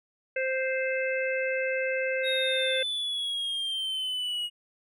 harmonic tone, 523.3 Hz, C5, in tune, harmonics 1 / 3 / 4 / 5, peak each -28 / -33 / -34 / -35 dBFS, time 0.36-2.83 s, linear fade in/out 5 ms
triangle exponential sweep, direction down, 3765 to 2885 Hz, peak -27 dBFS, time 2.23-4.5 s, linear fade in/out 50 ms
effects none

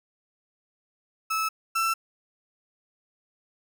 35% pulse tone pair in turn, 1304 / 1336 Hz, E6 / E6, -19 / +23 cents, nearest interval unison, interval 42 cents, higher second, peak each -23 / -21 dBFS, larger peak second, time 1.3-1.49 / 1.75-1.94 s, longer neither, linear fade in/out 10 ms, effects none

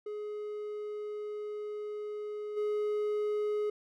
triangle tone with level steps, 420 Hz, G#4, 19 cents sharp, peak -34 / -27 dBFS, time 0.06-3.7 s, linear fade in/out 5 ms, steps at 2.56 s, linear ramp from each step 20 ms, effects none

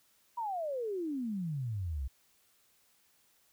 sine exponential sweep, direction down, 979 to 61.74 Hz, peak -33 dBFS, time 0.37-2.08 s, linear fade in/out 10 ms, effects white hiss -69 dBFS RMS until 3.52 s

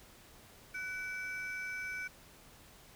triangle ring-modulated tone, 1896 Hz, A#6, 29 cents sharp, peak -33 dBFS, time 0.74-2.08 s, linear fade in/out 10 ms, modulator 403 Hz, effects pink hiss -58 dBFS RMS until 2.95 s

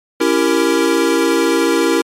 square chord, C# diminished seventh, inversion none, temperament equal with one note detuned, 277.2 / 334.4 / 392 / 466.2 Hz, C#4 / E4 / G4 / Bb4, 0 / +25 / 0 / 0 cents, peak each -20 / -16 / -20 / -18 dBFS, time 0.2-2.02 s, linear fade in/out 10 ms, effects low-pass 12000 Hz 12 dB/octave + MP3 64 kbps

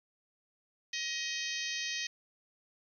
harmonic tone, 630 Hz, D#5, 21 cents sharp, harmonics 3 / 4 / 5 / 6 / 7 / 8 / 9 / 10, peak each -40 / -41 / -42 / -43 / -43 / -44 / -45 / -45 dBFS, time 0.93-2.07 s, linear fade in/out 5 ms, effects 11-bit

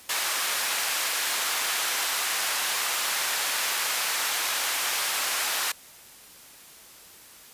pink high-pass noise, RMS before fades -27 dBFS, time 0.09-5.72 s, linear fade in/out 5 ms, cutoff 1100 Hz, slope 12 dB/octave, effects white hiss -49 dBFS RMS until 7.53 s + resampled to 32000 Hz

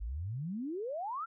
sine exponential sweep, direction up, 48.22 to 1400 Hz, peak -35 dBFS, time 0-1.26 s, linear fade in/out 20 ms, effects none

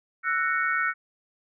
sine chord, F# dominant seventh, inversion third, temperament just, 1332 / 1480 / 1850 / 2220 Hz, E6 / F#6 / A#6 / C#7, +18 / 0 / -14 / +2 cents, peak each -28 / -26 / -30 / -31 dBFS, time 0.23-0.94 s, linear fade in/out 50 ms, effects none

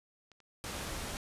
clicks, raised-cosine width 0.2 ms, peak -39 / -46 dBFS, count 2, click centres 0.317 / 0.403 s
pink low-pass noise, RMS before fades -40 dBFS, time 0.64-1.17 s, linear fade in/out 0 ms, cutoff 12000 Hz, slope 24 dB/octave
effects resampled to 32000 Hz

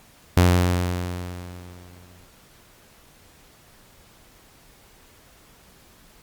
sawtooth tone with exponential decay, 89.2 Hz, F2, 37 cents sharp, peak -8 dBFS, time 0.37-2.26 s, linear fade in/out 0 ms, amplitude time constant 410 ms, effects pink hiss -53 dBFS RMS until 6.22 s + Opus 48 kbps

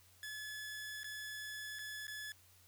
sawtooth tone with dropouts, 1713 Hz, A6, 47 cents flat, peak -40 dBFS, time 0.23-2.32 s, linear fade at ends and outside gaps 1 ms, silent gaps 1.033-1.043 / 1.787-1.791 / 2.069-2.08 s, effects added 91 Hz sine -68 dBFS peak until 2.67 s + white hiss -66 dBFS RMS until 2.67 s

